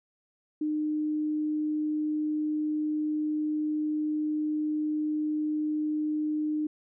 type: tone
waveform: sine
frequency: 304.5 Hz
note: D#4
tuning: 37 cents flat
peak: -26 dBFS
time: 0.61-6.67 s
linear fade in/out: 5 ms
effects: none